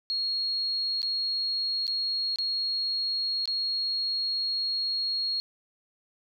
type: tone with dropouts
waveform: sine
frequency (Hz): 4294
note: C8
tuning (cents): +44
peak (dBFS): -26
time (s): 0.1-5.4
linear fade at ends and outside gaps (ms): 0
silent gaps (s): 1.018-1.029 / 1.868-1.878 / 2.359-2.386 / 3.456-3.476
effects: none